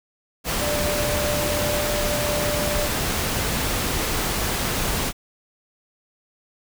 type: tone in noise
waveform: sine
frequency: 591 Hz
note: D5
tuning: 11 cents sharp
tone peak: -25 dBFS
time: 0.59-2.89 s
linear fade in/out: 50 ms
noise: pink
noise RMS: -24 dBFS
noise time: 0.44-5.13 s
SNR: -4 dB
effects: none